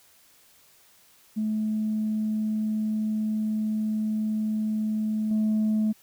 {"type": "tone with level steps", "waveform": "sine", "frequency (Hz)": 215.8, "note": "A3", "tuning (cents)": -33, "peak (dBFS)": [-23, -19], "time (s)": [1.36, 5.93], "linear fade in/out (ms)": 20, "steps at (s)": 5.31, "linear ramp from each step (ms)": 2, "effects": ["tanh soft clip ceiling -19 dBFS", "white hiss -58 dBFS RMS until 6.02 s"]}